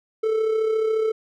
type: tone with amplitude modulation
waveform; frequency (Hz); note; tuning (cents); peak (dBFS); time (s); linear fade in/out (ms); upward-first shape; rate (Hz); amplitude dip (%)
triangle; 440; A4; 0; -15; 0.23-1.12; 10; sine; 34.2; 45
effects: none